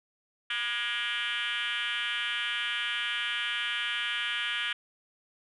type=tone with frequency modulation; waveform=sine; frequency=2349 Hz; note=D7; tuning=in tune; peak=-27 dBFS; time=0.5-4.73 s; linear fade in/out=5 ms; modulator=228 Hz; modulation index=4.3; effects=tanh soft clip ceiling -26 dBFS